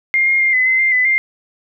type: tone with pitch steps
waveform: sine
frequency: 2118 / 2132 / 2113 / 2020 / 2055 / 2099 / 2006 / 2103 Hz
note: C7 / C7 / C7 / B6 / C7 / C7 / B6 / C7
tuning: +21 / +32 / +16 / +39 / -32 / +5 / +26 / +8 cents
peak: -11 dBFS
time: 0.14-1.18 s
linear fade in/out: 0 ms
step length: 130 ms
effects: none